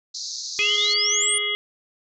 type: band-pass noise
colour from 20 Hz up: pink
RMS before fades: -32 dBFS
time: 0.14-0.94 s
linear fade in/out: 10 ms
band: 4000 to 6700 Hz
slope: 96 dB/octave
type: exponential sweep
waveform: sine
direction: up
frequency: 2451 to 9370 Hz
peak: -20 dBFS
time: 0.59-1.38 s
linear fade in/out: 2 ms
type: harmonic tone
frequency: 415.7 Hz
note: G#4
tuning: 2 cents sharp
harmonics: 1 / 3 / 5 / 7 / 8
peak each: -33 / -37 / -26 / -31 / -25 dBFS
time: 0.59-1.55 s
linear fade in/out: 0 ms
effects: none